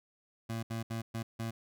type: tone bursts at uneven times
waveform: 25% pulse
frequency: 113.7 Hz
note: A#2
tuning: 43 cents flat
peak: -31 dBFS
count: 5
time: 0.49-0.63 / 0.7-0.83 / 0.9-1.02 / 1.14-1.23 / 1.39-1.51 s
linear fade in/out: 10 ms
effects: none